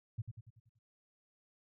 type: tone with echo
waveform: sine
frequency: 112.9 Hz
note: A2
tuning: 45 cents sharp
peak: -34 dBFS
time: 0.18-0.22 s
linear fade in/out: 10 ms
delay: 95 ms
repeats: 6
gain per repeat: -6 dB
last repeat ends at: 0.79 s
effects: none